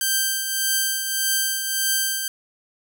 5% pulse tone with tremolo, 1568 Hz, G6, in tune, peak -7 dBFS, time 0.01-2.28 s, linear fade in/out 2 ms, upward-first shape triangle, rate 1.7 Hz, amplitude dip 55%, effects none

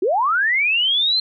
sine linear sweep, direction up, 329.6 to 4186 Hz, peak -15 dBFS, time 0.02-1.2 s, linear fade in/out 5 ms, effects none

